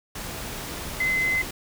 sine tone in noise, 2050 Hz, C7, 36 cents flat, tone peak -21 dBFS, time 1-1.42 s, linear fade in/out 5 ms, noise pink, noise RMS -34 dBFS, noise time 0.15-1.51 s, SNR +10 dB, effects none

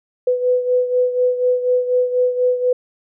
sine beating tone pair, 498 / 502.1 Hz, B4 / B4, +14 / +29 cents, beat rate 4.1 Hz, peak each -15 / -21 dBFS, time 0.27-2.73 s, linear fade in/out 5 ms, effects none

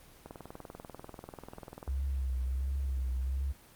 click train, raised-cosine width 1 ms, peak -29 dBFS, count 34, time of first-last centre 0.26-1.878 s, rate 20.4 Hz
sine tone with vibrato, 65.8 Hz, C2, 10 cents sharp, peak -30 dBFS, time 1.87-3.53 s, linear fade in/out 20 ms, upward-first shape triangle, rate 1.4 Hz, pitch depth 76 cents each way
effects pink hiss -57 dBFS RMS until 3.75 s + Opus 24 kbps

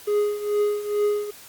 triangle tone with tremolo, 415.3 Hz, G#4, in tune, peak -15 dBFS, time 0.07-1.31 s, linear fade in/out 10 ms, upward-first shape triangle, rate 2.3 Hz, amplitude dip 80%, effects white hiss -45 dBFS RMS until 1.48 s + Opus 48 kbps

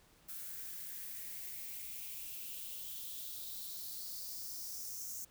violet noise with high-pass filter sweep, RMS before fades -45 dBFS, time 0.28-5.25 s, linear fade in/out 10 ms, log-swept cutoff 1400 to 6400 Hz, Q 4.3, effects pink hiss -66 dBFS RMS until 5.3 s

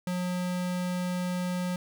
square tone, 180 Hz, F#3, 47 cents flat, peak -29 dBFS, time 0.07-1.76 s, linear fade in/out 2 ms, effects none

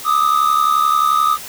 triangle tone pair together, 1200 / 1271.4 Hz, D6 / D#6, +37 / +37 cents, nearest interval minor second, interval 100 cents, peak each -13 dBFS, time 0.04-1.38 s, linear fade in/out 50 ms, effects white hiss -32 dBFS RMS until 1.48 s

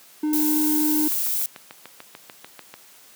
triangle tone, 304.1 Hz, D#4, 40 cents flat, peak -18 dBFS, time 0.23-1.08 s, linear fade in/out 5 ms
violet noise, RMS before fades -24 dBFS, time 0.33-1.46 s, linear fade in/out 2 ms
click train, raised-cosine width 0.3 ms, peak -22 dBFS, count 12, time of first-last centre 1.12-2.74 s, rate 6.79 Hz
effects white hiss -50 dBFS RMS until 3.15 s + high-pass 150 Hz 12 dB/octave

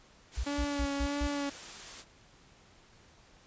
white noise, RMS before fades -45 dBFS, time 0.31-2.05 s, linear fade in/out 50 ms
sine tone bursts, 60.1 Hz, B1, 46 cents flat, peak -29 dBFS, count 5, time 0.37-1.275 s, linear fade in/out 10 ms, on 69 ms, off 140 ms
sawtooth tone with vibrato, 284.3 Hz, C#4, 44 cents sharp, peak -28 dBFS, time 0.46-1.5 s, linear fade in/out 10 ms, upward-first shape sine, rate 1.6 Hz, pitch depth 25 cents each way
effects pink hiss -60 dBFS RMS until 3.46 s + resampled to 16000 Hz

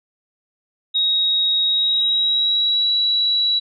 sine tone with pitch glide, 3783 to 3914 Hz, A#7 to B7, +25 to -16 cents, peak -15 dBFS, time 0.94-3.6 s, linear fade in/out 20 ms, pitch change +59 cents, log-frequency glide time 1.64-2.91 s, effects none

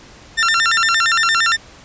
sawtooth tone with vibrato, 1568 Hz, G6, in tune, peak -9 dBFS, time 0.37-1.57 s, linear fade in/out 20 ms, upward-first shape square, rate 8.7 Hz, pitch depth 240 cents each way, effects pink hiss -42 dBFS RMS until 1.84 s + resampled to 16000 Hz

